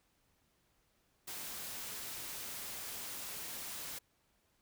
white noise, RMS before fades -44 dBFS, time 1.27-3.99 s, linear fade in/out 10 ms, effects pink hiss -75 dBFS RMS until 4.61 s

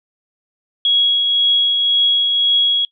sine tone with tremolo, 3322 Hz, G#7, in tune, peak -10 dBFS, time 0.85-2.85 s, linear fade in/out 2 ms, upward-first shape triangle, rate 1.9 Hz, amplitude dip 35%, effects noise-tail reverb RT60 0.1 s tail -22 dB re dry

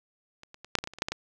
clicks, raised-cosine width 0.2 ms, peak -29 / -29 / -26 / -6 / -11 / -16 / -19 / -28 / -25 / -9 / -14 / -14 dBFS, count 12, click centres 0.434 / 0.544 / 0.646 / 0.753 / 0.787 / 0.84 / 0.874 / 0.936 / 0.986 / 1.021 / 1.085 / 1.12 s, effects none

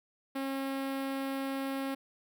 sawtooth tone with notch filter, 270.9 Hz, C#4, 40 cents flat, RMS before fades -35 dBFS, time 0.35-1.95 s, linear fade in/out 10 ms, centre 6600 Hz, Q 0.96, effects none

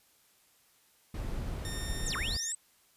brown noise, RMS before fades -36 dBFS, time 1.14-2.37 s, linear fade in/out 5 ms
10% pulse tone, 1825 Hz, A#6, 37 cents flat, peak -31 dBFS, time 1.65-2.52 s, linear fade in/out 0 ms
sine linear two-way sweep, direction down then up, 8290 to 1021 to 8290 Hz, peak -33 dBFS, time 2.06-2.55 s, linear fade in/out 5 ms, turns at 2.16 s
effects white hiss -66 dBFS RMS until 2.96 s + resampled to 32000 Hz

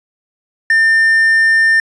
triangle tone, 1800 Hz, A6, 39 cents sharp, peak -6 dBFS, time 0.7-1.8 s, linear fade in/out 2 ms, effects resampled to 24000 Hz + 7-bit

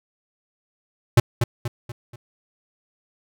square tone with echo, 119.1 Hz, A#2, 38 cents sharp, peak -10 dBFS, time 1.17-1.2 s, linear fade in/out 5 ms, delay 240 ms, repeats 4, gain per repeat -7 dB, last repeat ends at 2.16 s, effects none

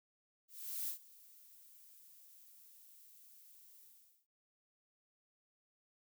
violet noise with ADSR envelope, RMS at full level -39 dBFS, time 0.48-4.27 s, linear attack 390 ms, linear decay 110 ms, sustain -22 dB, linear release 440 ms, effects none

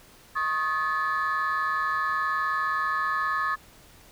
sine tone cluster, 1094 / 1253 / 1725 Hz, C#6 / D#6 / A6, -23 / +12 / -35 cents, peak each -27 dBFS, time 0.35-3.56 s, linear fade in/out 20 ms, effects tanh soft clip ceiling -19 dBFS + pink hiss -53 dBFS RMS until 4.11 s

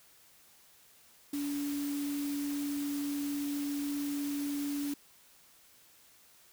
sine tone in noise, 286.6 Hz, D4, 42 cents flat, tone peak -32 dBFS, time 1.33-4.94 s, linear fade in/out 5 ms, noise white, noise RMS -45 dBFS, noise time 1.33-4.94 s, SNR +10 dB, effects white hiss -61 dBFS RMS until 6.52 s

